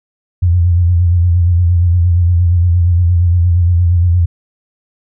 sine tone with vibrato, 87.2 Hz, F2, 2 cents flat, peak -7 dBFS, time 0.42-4.26 s, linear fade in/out 10 ms, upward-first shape sine, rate 8.6 Hz, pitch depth 59 cents each way, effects none

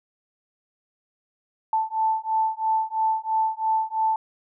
sine beating tone pair, 880 / 883 Hz, A5 / A5, 0 / +6 cents, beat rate 3 Hz, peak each -24 dBFS, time 1.73-4.16 s, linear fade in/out 2 ms, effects none

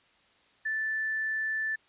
sine tone, 1758 Hz, A6, 2 cents flat, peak -28 dBFS, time 0.65-1.76 s, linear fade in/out 10 ms, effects white hiss -64 dBFS RMS until 1.88 s + resampled to 8000 Hz

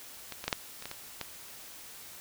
clicks, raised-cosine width 0.2 ms, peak -21 / -21 / -12 / -9 / -25 / -21 / -21 / -17 dBFS, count 8, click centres 0.323 / 0.441 / 0.48 / 0.528 / 0.824 / 0.856 / 0.914 / 1.213 s, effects white hiss -48 dBFS RMS until 2.2 s

